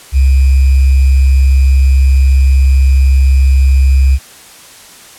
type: tone with sample-and-hold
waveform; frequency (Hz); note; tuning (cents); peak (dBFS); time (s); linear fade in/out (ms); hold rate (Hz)
sine; 66.9; C2; +39; -4; 0.12-4.19; 50; 2450
effects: white hiss -36 dBFS RMS until 5.18 s + low-pass 11000 Hz 12 dB/octave